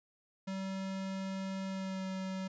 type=tone with pitch glide; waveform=square; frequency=191.9 to 189.37 Hz; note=G3 to F#3; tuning=-37 to +40 cents; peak=-37 dBFS; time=0.47-2.48 s; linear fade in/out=10 ms; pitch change=-23 cents; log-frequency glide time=1.67-2.06 s; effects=resampled to 16000 Hz